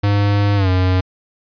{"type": "tone with pitch glide", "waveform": "square", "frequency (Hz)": [101.8, 92.28], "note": ["G#2", "F#2"], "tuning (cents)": [-34, -4], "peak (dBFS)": -13, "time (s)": [0.03, 1.01], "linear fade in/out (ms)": 10, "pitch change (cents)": -170, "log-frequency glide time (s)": [0.56, 0.69], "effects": ["resampled to 11025 Hz"]}